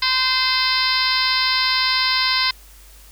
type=harmonic tone with a mistuned harmonic; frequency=517 Hz; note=C5; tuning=21 cents flat; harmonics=2 / 3 / 4 / 5 / 6 / 7 / 8 / 9 / 10; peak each=-24 / -27 / -23 / -29 / -28 / -27 / -23 / -24 / -25 dBFS; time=0.02-2.51 s; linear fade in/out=5 ms; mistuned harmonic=9; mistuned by=+36 cents; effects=added 50 Hz sine -44 dBFS peak until 3.11 s + white hiss -48 dBFS RMS until 3.11 s